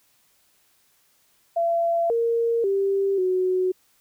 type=tone with pitch steps; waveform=sine; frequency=677 / 463.8 / 392.9 / 369.4 Hz; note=E5 / A#4 / G4 / F#4; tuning=+46 / -9 / +4 / -3 cents; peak=-19 dBFS; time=1.56-3.72 s; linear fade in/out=10 ms; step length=540 ms; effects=white hiss -63 dBFS RMS until 4 s